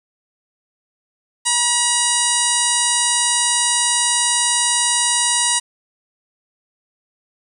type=harmonic tone; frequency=960 Hz; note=B5; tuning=49 cents flat; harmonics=1 / 2 / 3 / 4 / 5 / 6 / 7 / 8 / 9 / 10; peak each=-24 / -26 / -25 / -24 / -27 / -25 / -26 / -24 / -22 / -22 dBFS; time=1.45-5.6 s; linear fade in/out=20 ms; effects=8-bit

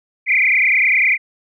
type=tone with frequency modulation; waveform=sine; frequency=2217 Hz; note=C#7; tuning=in tune; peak=-11 dBFS; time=0.26-1.18 s; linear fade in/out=50 ms; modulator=30 Hz; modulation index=6.9; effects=none

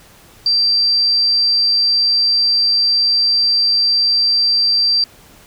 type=tone; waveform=sine; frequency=4699 Hz; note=D8; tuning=in tune; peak=-11 dBFS; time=0.46-5.04 s; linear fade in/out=2 ms; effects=pink hiss -45 dBFS RMS until 5.46 s

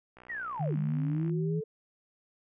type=click train; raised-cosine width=0.5 ms; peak=-36 dBFS; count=70; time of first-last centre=0.17-1.296 s; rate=61.3 Hz
type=linear two-way sweep; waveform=sine; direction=down then up; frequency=1975.5 to 190.3 to 445 Hz; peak=-34 dBFS; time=0.29-1.64 s; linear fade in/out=10 ms; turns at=0.77 s
type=tone with pitch glide; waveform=sine; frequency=151.2 to 161.12 Hz; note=D#3 to E3; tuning=-49 to -39 cents; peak=-28 dBFS; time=0.59-1.61 s; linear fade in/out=20 ms; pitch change=+110 cents; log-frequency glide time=1.09-1.24 s
effects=none

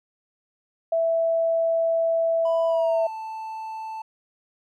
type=tone; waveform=sine; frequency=660 Hz; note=E5; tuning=2 cents sharp; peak=-19 dBFS; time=0.92-3.07 s; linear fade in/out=5 ms
type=tone with pitch glide; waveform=triangle; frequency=990 to 882 Hz; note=B5 to A5; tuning=+4 to +4 cents; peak=-29 dBFS; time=2.45-4.02 s; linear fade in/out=5 ms; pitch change=-200 cents; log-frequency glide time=2.68-3.1 s
effects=none

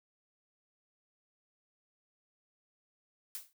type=noise with exponential decay; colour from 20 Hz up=blue; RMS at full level=-38 dBFS; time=3.35-3.53 s; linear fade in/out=0 ms; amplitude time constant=38 ms; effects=noise-tail reverb RT60 0.1 s tail -23 dB re dry

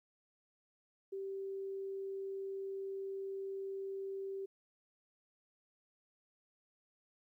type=tone; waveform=sine; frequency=389.2 Hz; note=G4; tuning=12 cents flat; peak=-39 dBFS; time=1.12-4.46 s; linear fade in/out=10 ms; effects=13-bit

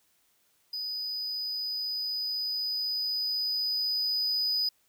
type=tone with level ramp; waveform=triangle; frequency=4978 Hz; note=D#8; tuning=in tune; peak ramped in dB=-31 to -24 dBFS; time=0.73-4.69 s; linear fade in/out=5 ms; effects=white hiss -69 dBFS RMS until 4.88 s

